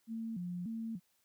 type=tone with vibrato; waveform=sine; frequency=200 Hz; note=G3; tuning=35 cents sharp; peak=-37 dBFS; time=0.07-1 s; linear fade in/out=50 ms; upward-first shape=square; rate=1.7 Hz; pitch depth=210 cents each way; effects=white hiss -75 dBFS RMS until 1.24 s